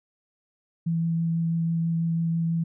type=tone with vibrato; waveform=sine; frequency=165.8 Hz; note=E3; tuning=10 cents sharp; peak=-22 dBFS; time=0.86-2.64 s; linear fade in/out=10 ms; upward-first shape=triangle; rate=6.1 Hz; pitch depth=11 cents each way; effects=none